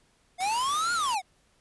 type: linear two-way sweep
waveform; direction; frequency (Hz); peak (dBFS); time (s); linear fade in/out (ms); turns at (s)
square; up then down; 699 to 1443 to 699; -26; 0.38-1.22; 50; 0.93
type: noise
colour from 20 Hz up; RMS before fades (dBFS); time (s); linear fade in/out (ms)
white; -38; 0.4-1.15; 5
effects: pink hiss -66 dBFS RMS until 1.6 s + resampled to 24000 Hz